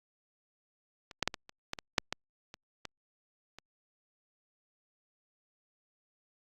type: clicks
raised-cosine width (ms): 0.2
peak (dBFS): -29 / -11 / -10 / -20 / -30 / -16 / -23 / -6 / -15 / -28 / -22 / -30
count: 12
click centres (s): 1.112 / 1.227 / 1.276 / 1.342 / 1.494 / 1.734 / 1.788 / 1.982 / 2.126 / 2.541 / 2.853 / 3.586
effects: Opus 48 kbps